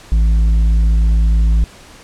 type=tone with tanh clipping; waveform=sine; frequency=54.6 Hz; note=A1; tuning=13 cents flat; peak=-10 dBFS; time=0.12-1.64 s; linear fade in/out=0 ms; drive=6 dB; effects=pink hiss -40 dBFS RMS until 2.03 s + low-pass 9000 Hz 12 dB/octave